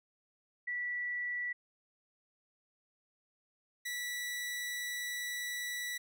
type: tone pair in turn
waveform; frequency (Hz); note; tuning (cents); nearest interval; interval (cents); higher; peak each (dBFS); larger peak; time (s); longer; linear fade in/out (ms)
sine / sawtooth; 1955 / 1955; B6 / B6; -18 / -18; unison; 0; neither; -34 / -33; second; 0.67-1.53 / 3.85-5.98; second; 10
effects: none